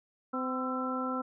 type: harmonic tone with a mistuned harmonic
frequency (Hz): 256.5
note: C4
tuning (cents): -34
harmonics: 1 / 2 / 3 / 4 / 5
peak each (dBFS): -34 / -38 / -42 / -41 / -35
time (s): 0.33-1.22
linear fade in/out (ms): 10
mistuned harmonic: 5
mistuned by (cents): +66
effects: none